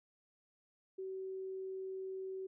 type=tone; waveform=sine; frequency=380 Hz; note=F#4; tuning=46 cents sharp; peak=-40 dBFS; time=0.98-2.47 s; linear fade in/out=10 ms; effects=none

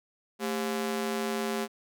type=ring-modulated tone; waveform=sawtooth; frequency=311.1 Hz; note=D#4; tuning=in tune; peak=-22 dBFS; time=0.39-1.68 s; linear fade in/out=50 ms; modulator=89.2 Hz; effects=none

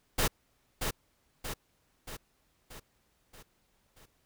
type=noise with echo; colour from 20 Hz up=pink; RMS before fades=-27 dBFS; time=0.18-0.28 s; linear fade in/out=10 ms; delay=630 ms; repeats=6; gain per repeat=-5 dB; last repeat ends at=4.06 s; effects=pink hiss -72 dBFS RMS until 4.25 s

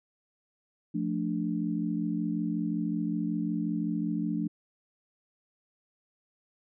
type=chord; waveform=sine; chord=D minor; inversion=first; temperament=equal; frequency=174.61 / 220 / 293.7 Hz; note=F3 / A3 / D4; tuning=0 / 0 / 0 cents; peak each=-32 dBFS; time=0.94-4.48 s; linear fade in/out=10 ms; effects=none

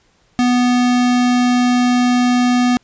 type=tone; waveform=square; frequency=246.6 Hz; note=B3; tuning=2 cents flat; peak=-12 dBFS; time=0.39-2.77 s; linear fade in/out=0 ms; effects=pink hiss -57 dBFS RMS until 2.83 s + resampled to 16000 Hz

